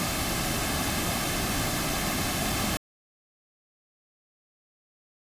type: noise with comb filter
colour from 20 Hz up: pink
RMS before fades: -28 dBFS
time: 0-2.77 s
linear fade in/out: 0 ms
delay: 2.1 ms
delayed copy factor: -0.5
effects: resampled to 32000 Hz